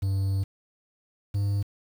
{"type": "tone pair in turn", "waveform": "triangle", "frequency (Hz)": [97.1, 100.6], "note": ["G2", "G2"], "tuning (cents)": [-16, 45], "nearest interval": "minor second", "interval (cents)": 61, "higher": "second", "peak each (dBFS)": -21, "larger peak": "neither", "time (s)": [[0.02, 0.44], [1.34, 1.63]], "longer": "first", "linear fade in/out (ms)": 10, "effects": ["8-bit"]}